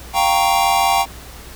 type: chord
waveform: square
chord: G half-diminished seventh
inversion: third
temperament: equal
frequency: 698.5 / 784 / 932.3 / 1108.7 Hz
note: F5 / G5 / Bb5 / Db6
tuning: 0 / 0 / 0 / 0 cents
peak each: -21 / -17 / -20 / -23 dBFS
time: 0.13-1.06 s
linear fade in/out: 50 ms
effects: added 60 Hz sine -38 dBFS peak until 1.55 s + pink hiss -38 dBFS RMS until 1.55 s